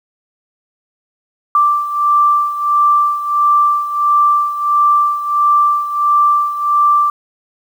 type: beating tone pair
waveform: sine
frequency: 1174.7 / 1176.2 Hz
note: D6 / D6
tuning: 0 / +2 cents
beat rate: 1.5 Hz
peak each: -11 / -16 dBFS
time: 1.55-7.1 s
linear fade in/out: 2 ms
effects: 7-bit